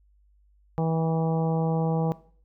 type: harmonic tone with a mistuned harmonic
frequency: 162.1 Hz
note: E3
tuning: 29 cents flat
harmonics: 1 / 2 / 3 / 4 / 5 / 6 / 7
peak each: -24 / -35 / -30 / -37 / -32 / -42 / -43 dBFS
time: 0.78-2.12 s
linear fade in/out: 0 ms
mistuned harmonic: 7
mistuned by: +17 cents
effects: noise-tail reverb RT60 0.5 s tail -18 dB re dry + added 50 Hz sine -58 dBFS peak until 2.44 s

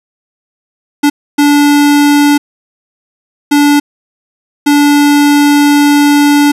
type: tone bursts at uneven times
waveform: square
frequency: 290 Hz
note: D4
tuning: 22 cents flat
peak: -5 dBFS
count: 4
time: 1.03-1.1 / 1.38-2.38 / 3.51-3.8 / 4.66-6.52 s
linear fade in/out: 10 ms
effects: resampled to 32000 Hz + 7-bit

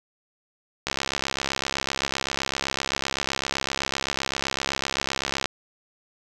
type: click train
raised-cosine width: 0.2 ms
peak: -7 dBFS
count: 312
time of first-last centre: 0.87-5.457 s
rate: 67.8 Hz
effects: none

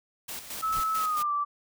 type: noise with tremolo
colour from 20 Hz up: white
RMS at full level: -37 dBFS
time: 0.28-1.23 s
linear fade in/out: 10 ms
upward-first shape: square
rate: 4.5 Hz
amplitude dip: 60%
type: noise with exponential growth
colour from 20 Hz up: brown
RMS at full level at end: -40 dBFS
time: 0.5-0.8 s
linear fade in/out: 2 ms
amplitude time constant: 64 ms
type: tone with pitch glide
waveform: sine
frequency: 1300 to 1164.9 Hz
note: E6 to D6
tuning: -24 to -14 cents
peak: -25 dBFS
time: 0.62-1.45 s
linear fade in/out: 20 ms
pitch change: -190 cents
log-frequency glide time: 0.97-1.32 s
effects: none

